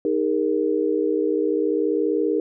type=chord; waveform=sine; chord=D# suspended fourth; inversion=none; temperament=equal with one note detuned; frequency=311.1 / 405.8 / 466.2 Hz; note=D#4 / G#4 / A#4; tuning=0 / -40 / 0 cents; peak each=-23 dBFS; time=0.05-2.4 s; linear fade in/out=2 ms; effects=none